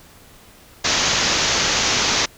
white low-pass noise, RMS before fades -19 dBFS, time 0.84-2.26 s, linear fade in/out 10 ms, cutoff 6800 Hz, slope 96 dB/octave, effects pink hiss -47 dBFS RMS until 2.37 s

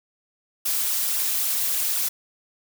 blue noise with flanger, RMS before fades -24 dBFS, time 0.65-2.09 s, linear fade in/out 10 ms, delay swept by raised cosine 0.43 to 5.93 ms, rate 3.8 Hz, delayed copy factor -0.6, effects none

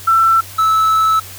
sine / triangle tone pair in turn, 1338 / 1305.9 Hz, E6 / E6, +25 / -17 cents, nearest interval unison, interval 42 cents, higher first, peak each -8 dBFS, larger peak neither, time 0.07-0.41 / 0.58-1.2 s, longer second, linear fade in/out 10 ms, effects added 95 Hz sine -37 dBFS peak until 1.38 s + white hiss -34 dBFS RMS until 1.38 s

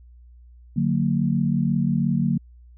sine chord, D augmented, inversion none, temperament just, 146.83 / 183.54 / 229.4 Hz, D3 / F#3 / A#3, 0 / -14 / -28 cents, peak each -23 dBFS, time 0.76-2.38 s, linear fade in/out 10 ms, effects added 60 Hz sine -45 dBFS peak until 2.77 s

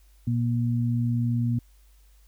sine tone pair together, 119 / 238 Hz, A#2 / A#3, +36 / +36 cents, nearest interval octave, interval 1200 cents, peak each -23 / -27 dBFS, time 0.27-1.59 s, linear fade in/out 5 ms, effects added 50 Hz sine -53 dBFS peak until 2.27 s + white hiss -65 dBFS RMS until 2.27 s

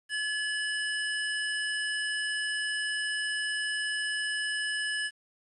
square tone pair together, 1708.4 / 2960 Hz, G#6 / F#7, +48 / 0 cents, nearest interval minor seventh, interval 952 cents, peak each -31 / -36 dBFS, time 0.09-5.11 s, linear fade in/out 50 ms, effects resampled to 24000 Hz + 10-bit

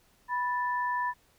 sine tone pair together, 985 / 1760 Hz, B5 / A6, -5 / 0 cents, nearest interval minor seventh, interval 1005 cents, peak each -28 / -34 dBFS, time 0.28-1.14 s, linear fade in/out 50 ms, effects pink hiss -65 dBFS RMS until 1.38 s

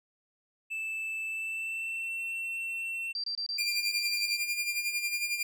triangle tone with pitch glide, 2637 to 2702 Hz, E7 to E7, 0 to +42 cents, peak -31 dBFS, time 0.7-3.13 s, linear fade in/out 20 ms, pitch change +42 cents, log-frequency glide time 1.26-2.16 s
sine tone bursts, 4699 Hz, D8, in tune, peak -31 dBFS, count 11, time 3.15-4.368 s, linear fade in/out 2 ms, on 88 ms, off 25 ms
sawtooth tone with tremolo, 2401 Hz, D7, 38 cents sharp, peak -24 dBFS, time 3.58-5.43 s, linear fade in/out 5 ms, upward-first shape sine, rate 11 Hz, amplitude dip 60%
effects none

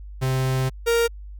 45% pulse tone pair in turn, 130.81 / 466.2 Hz, C3 / A#4, 0 / 0 cents, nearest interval octave + minor seventh, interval 2200 cents, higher second, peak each -20 / -17 dBFS, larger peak second, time 0.21-0.7 / 0.86-1.08 s, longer first, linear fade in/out 20 ms, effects added 50 Hz sine -35 dBFS peak until 1.39 s

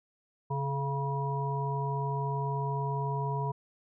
harmonic tone with a mistuned harmonic, 138.1 Hz, C#3, 6 cents flat, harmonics 1 / 3 / 5 / 7, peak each -31 / -38 / -42 / -34 dBFS, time 0.5-3.52 s, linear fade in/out 10 ms, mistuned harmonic 3, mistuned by +41 cents, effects none

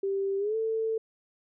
sine tone with pitch glide, 392 to 445.1 Hz, G4 to A4, 0 to +20 cents, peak -26 dBFS, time 0.03-0.98 s, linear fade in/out 5 ms, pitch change +220 cents, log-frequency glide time 0.38-0.56 s, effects none

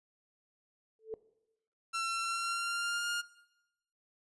sine tone with exponential growth, 441.3 Hz, A4, 5 cents sharp, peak -32 dBFS, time 0.99-1.14 s, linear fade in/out 1 ms, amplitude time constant 32 ms
sawtooth tone with pitch glide, 1351 to 1414.9 Hz, E6 to F6, +42 to +22 cents, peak -29 dBFS, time 1.93-3.22 s, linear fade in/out 20 ms, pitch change +80 cents, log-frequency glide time 2.18-3.1 s
effects noise-tail reverb RT60 0.9 s tail -19 dB re dry + resampled to 24000 Hz

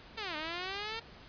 5% pulse linear two-way sweep, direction down then up, 460 to 299 to 460 Hz, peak -25 dBFS, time 0.17-1 s, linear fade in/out 10 ms, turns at 0.36 s, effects pink hiss -53 dBFS RMS until 1.28 s + resampled to 11025 Hz

